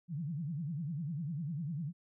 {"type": "tone with vibrato", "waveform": "sine", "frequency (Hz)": 155.56, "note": "D#3", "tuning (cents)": 0, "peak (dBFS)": -35, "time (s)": [0.08, 1.93], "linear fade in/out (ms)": 50, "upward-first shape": "triangle", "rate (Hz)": 10, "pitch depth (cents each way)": 290, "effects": []}